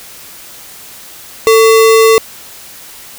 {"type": "tone with sample-and-hold", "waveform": "sine", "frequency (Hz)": 445.9, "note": "A4", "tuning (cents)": 23, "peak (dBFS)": -3, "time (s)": [1.47, 2.18], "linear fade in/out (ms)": 0, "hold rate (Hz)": 1575, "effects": ["white hiss -33 dBFS RMS until 3.18 s"]}